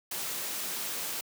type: noise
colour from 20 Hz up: white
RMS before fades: -35 dBFS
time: 0.11-1.21 s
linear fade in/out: 5 ms
effects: high-pass 150 Hz 12 dB/octave